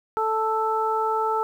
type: harmonic tone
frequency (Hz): 440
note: A4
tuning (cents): 0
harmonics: 1 / 2 / 3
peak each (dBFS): -26 / -24 / -26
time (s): 0.17-1.43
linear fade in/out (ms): 0
effects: 9-bit